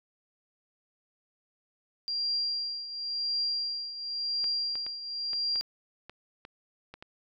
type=tone with tremolo; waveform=sine; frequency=4761 Hz; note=D8; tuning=23 cents sharp; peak=-26 dBFS; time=2.08-5.61 s; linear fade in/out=0 ms; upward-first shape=triangle; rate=0.94 Hz; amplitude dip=75%
type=clicks; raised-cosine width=0.3 ms; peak=-28 dBFS; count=10; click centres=4.442 / 4.755 / 4.865 / 5.333 / 5.558 / 5.61 / 6.096 / 6.451 / 6.94 / 7.025 s
effects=none